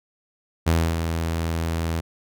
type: tone with ADSR envelope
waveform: sawtooth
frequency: 82.41 Hz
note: E2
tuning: in tune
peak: -12 dBFS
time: 0.66-2.01 s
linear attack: 15 ms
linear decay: 280 ms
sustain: -7 dB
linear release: 15 ms
effects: none